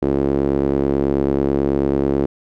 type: tone with band-pass filter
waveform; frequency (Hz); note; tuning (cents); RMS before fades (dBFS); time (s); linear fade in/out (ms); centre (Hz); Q
sawtooth; 69.2; C#2; -2; -18; 0.02-2.26; 5; 360; 2.5
effects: none